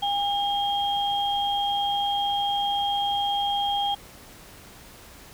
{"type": "tone pair together", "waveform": "sine", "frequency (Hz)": [808, 3232], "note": ["G#5", "G#7"], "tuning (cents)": [-48, -48], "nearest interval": "2 octaves", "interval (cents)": 2400, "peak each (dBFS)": [-24, -27], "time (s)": [0.02, 3.95], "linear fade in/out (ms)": 10, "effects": ["pink hiss -47 dBFS RMS until 5.33 s"]}